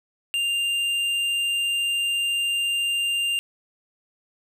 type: tone with tanh clipping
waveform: triangle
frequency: 2794 Hz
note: F7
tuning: in tune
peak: -23 dBFS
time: 0.34-3.39 s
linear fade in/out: 0 ms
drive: 13 dB
effects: none